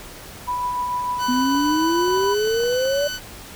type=tone with tremolo; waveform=sine; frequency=987.8 Hz; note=B5; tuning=in tune; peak=-20 dBFS; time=0.47-2.35 s; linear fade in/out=20 ms; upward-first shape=triangle; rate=6.7 Hz; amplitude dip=30%
type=tone; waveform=15% pulse; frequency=1500 Hz; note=F#6; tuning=23 cents sharp; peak=-20 dBFS; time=1.18-3.2 s; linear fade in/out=50 ms
type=exponential sweep; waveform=sine; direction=up; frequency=245.7 to 588 Hz; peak=-18 dBFS; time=1.28-3.08 s; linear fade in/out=10 ms
type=clicks; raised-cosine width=1 ms; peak=-24 dBFS; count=10; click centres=1.55 / 2.08 / 2.176 / 2.237 / 2.474 / 2.604 / 2.636 / 2.681 / 2.727 / 2.855 s
effects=pink hiss -39 dBFS RMS until 3.55 s